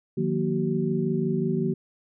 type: tone cluster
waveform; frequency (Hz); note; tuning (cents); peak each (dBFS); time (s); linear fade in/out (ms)
sine; 154.6 / 180.1 / 233.7 / 378.5; D#3 / F#3 / A#3 / F#4; -11 / -46 / +5 / +39; -28; 0.17-1.74; 10
effects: none